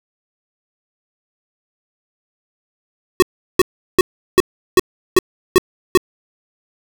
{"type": "tone bursts", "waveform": "square", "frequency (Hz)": 370.1, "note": "F#4", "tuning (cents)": 0, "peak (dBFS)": -6, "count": 8, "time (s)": [3.2, 5.974], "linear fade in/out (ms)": 0, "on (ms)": 23, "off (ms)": 370, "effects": []}